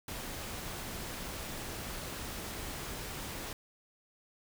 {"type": "noise", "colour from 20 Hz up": "pink", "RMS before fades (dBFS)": -41, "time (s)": [0.08, 3.53], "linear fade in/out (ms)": 2, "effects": []}